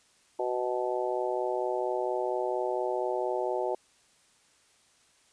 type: harmonic tone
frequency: 124.3 Hz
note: B2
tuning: 12 cents sharp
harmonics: 3 / 4 / 5 / 6 / 7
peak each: -32 / -34 / -33 / -38 / -35 dBFS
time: 0.39-3.75 s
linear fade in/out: 5 ms
effects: white hiss -64 dBFS RMS until 5.32 s + resampled to 22050 Hz